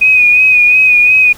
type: tone with vibrato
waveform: sine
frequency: 2488 Hz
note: D#7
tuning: 1 cent flat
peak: -4 dBFS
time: 0.01-1.33 s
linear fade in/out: 10 ms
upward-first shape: sine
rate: 2.8 Hz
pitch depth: 37 cents each way
effects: pink hiss -36 dBFS RMS until 1.37 s